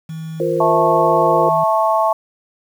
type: tone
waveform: sine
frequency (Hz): 160.4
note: E3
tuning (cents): -47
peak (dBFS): -25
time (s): 0.09-1.64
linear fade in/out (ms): 5
type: chord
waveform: sine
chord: F suspended fourth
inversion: none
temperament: equal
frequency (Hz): 349.2 / 466.2 / 523.3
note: F4 / Bb4 / C5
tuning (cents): 0 / 0 / 0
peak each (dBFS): -20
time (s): 0.4-1.49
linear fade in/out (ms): 2
type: harmonic tone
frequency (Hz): 219.2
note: A3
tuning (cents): -6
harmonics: 3 / 4 / 5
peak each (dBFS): -16 / -17 / -18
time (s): 0.6-2.13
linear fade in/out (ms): 5
effects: 7-bit